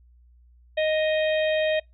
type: harmonic tone with a mistuned harmonic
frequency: 622.3 Hz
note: D#5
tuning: in tune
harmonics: 1 / 3 / 4 / 5 / 6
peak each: -21 / -31 / -33 / -35 / -37 dBFS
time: 0.77-1.8 s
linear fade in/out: 10 ms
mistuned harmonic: 5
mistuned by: +36 cents
effects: noise-tail reverb RT60 0.2 s tail -26 dB re dry + added 60 Hz sine -52 dBFS peak until 1.93 s